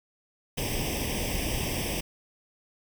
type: noise with comb filter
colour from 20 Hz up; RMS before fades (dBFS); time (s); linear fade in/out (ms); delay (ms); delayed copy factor
pink; -30; 0.57-2.01; 10; 0.36; +0.95
effects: none